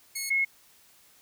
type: tone pair in turn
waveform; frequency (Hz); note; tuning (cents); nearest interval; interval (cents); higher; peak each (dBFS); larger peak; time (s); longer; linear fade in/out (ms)
10% pulse / sine; 2183 / 2173; C#7 / C#7; -27 / -35; unison; 8; first; -22; neither; 0.15-0.3 / 0.3-0.45; neither; 10
effects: white hiss -59 dBFS RMS until 1.21 s